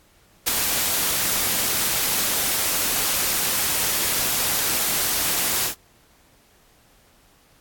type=noise with ADSR envelope; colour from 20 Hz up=white; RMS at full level=-17 dBFS; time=0.46-5.75 s; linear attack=19 ms; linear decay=10 ms; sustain=-5 dB; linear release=92 ms; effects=pink hiss -57 dBFS RMS until 7.6 s + AAC 64 kbps